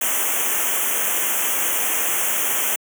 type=band-stop noise; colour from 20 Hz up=white; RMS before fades=-21 dBFS; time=0.01-2.76 s; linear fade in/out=5 ms; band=3300 to 5900 Hz; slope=96 dB/octave; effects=high-pass 300 Hz 12 dB/octave